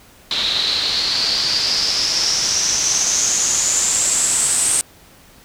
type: noise with low-pass filter sweep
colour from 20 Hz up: white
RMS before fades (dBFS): -18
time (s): 0.31-4.81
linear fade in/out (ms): 0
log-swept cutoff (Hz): 3800 to 8600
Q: 8.2
effects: pink hiss -47 dBFS RMS until 5.44 s